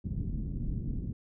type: low-pass noise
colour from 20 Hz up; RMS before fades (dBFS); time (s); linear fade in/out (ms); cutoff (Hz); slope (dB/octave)
pink; -34; 0.04-1.13; 5; 240; 24
effects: none